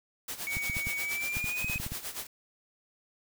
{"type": "noise with tremolo", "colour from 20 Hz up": "white", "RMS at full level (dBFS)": -36, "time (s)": [0.28, 2.27], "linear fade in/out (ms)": 5, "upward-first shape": "sine", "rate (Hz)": 8.5, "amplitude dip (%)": 75}
{"type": "tone with pitch glide", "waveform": "triangle", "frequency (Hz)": [2247, 2522], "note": ["C#7", "D#7"], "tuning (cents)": [23, 23], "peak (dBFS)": -30, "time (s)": [0.47, 1.78], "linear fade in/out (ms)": 0, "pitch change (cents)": 200, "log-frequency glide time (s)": [0.98, 1.66]}
{"type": "clicks", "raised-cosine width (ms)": 5, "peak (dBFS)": -25, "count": 12, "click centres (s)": [0.569, 0.698, 0.768, 0.87, 1.369, 1.443, 1.645, 1.698, 1.759, 1.8, 1.865, 1.92]}
{"effects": []}